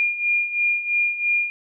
sine beating tone pair, 2412 / 2415 Hz, D7 / D7, +46 / +48 cents, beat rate 3 Hz, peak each -25 / -20 dBFS, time 0-1.5 s, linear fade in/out 0 ms, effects none

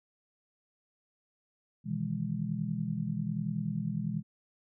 sine chord, E major seventh, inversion second, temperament just, 123.61 / 154.51 / 164.81 / 206 Hz, B2 / D#3 / E3 / G#3, +2 / -12 / 0 / -14 cents, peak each -38 / -38 / -35 / -35 dBFS, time 1.84-4.23 s, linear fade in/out 50 ms, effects none

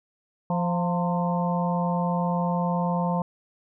harmonic tone with a mistuned harmonic, 174.2 Hz, F3, 4 cents flat, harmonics 1 / 3 / 4 / 5 / 6, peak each -24 / -31 / -32 / -30 / -34 dBFS, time 0.5-3.22 s, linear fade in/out 2 ms, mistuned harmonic 5, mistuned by +55 cents, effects none

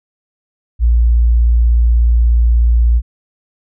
sine tone, 58.27 Hz, A#1, in tune, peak -7 dBFS, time 0.79-3.02 s, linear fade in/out 50 ms, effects none

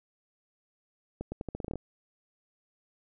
accelerating click train, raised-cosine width 2 ms, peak -22 dBFS, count 11, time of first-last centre 1.21-1.757 s, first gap 110 ms, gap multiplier 0.83, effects none

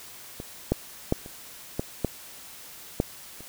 clicks, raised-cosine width 2 ms, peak -22 / -8 / -8 / -28 / -13 / -10 / -8 / -30 dBFS, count 8, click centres 0.401 / 0.72 / 1.124 / 1.261 / 1.795 / 2.047 / 3.001 / 3.406 s, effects white hiss -45 dBFS RMS until 3.48 s

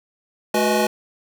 square tone cluster, 215.3 / 367.8 / 491 / 623 / 844 Hz, A3 / F#4 / B4 / D#5 / G#5, -37 / -10 / -10 / +2 / +28 cents, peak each -24 dBFS, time 0.54-0.87 s, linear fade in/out 5 ms, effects none

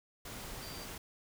sine tone in noise, 4699 Hz, D8, in tune, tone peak -50 dBFS, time 0.62-0.85 s, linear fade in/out 5 ms, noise pink, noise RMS -45 dBFS, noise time 0.25-0.98 s, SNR -8 dB, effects none

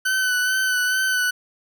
40% pulse tone with vibrato, 1509 Hz, F#6, 34 cents sharp, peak -18 dBFS, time 0.05-1.31 s, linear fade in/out 10 ms, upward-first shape sine, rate 2.3 Hz, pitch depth 28 cents each way, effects none

